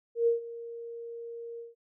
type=tone with ADSR envelope; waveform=sine; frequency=466.2 Hz; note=A#4; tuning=in tune; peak=-20 dBFS; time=0.15-1.75 s; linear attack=120 ms; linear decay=130 ms; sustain=-18 dB; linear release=160 ms; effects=none